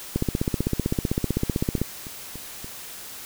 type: two click trains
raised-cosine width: 3 ms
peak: -9 / -24 dBFS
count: 27 / 4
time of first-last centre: 0.16-1.816 / 1.78-2.645 s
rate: 15.7 / 3.47 Hz
effects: white hiss -39 dBFS RMS until 3.25 s